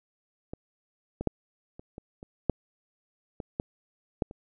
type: clicks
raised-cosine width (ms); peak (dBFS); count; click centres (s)
2; -23 / -19 / -11 / -30 / -27 / -29 / -9 / -22 / -15 / -12 / -29; 11; 0.535 / 1.21 / 1.273 / 1.795 / 1.981 / 2.229 / 2.497 / 3.402 / 3.599 / 4.222 / 4.311
effects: none